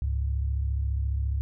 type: tone pair together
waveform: sine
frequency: 69.3 / 103.83 Hz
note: C#2 / G#2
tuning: 0 / 0 cents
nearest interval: perfect fifth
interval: 700 cents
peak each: -25 / -32 dBFS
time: 0.02-1.41 s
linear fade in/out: 0 ms
effects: none